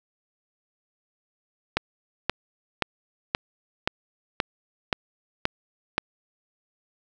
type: click train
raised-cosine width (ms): 0.3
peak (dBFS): -5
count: 9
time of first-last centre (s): 1.77-5.981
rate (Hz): 1.9
effects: none